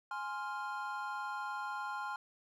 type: chord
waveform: triangle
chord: F minor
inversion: first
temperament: equal with one note detuned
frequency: 833.5 / 1046.5 / 1396.9 Hz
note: Ab5 / C6 / F6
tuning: +6 / 0 / 0 cents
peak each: -40 / -40 / -40 dBFS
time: 0.11-2.16 s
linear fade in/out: 2 ms
effects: none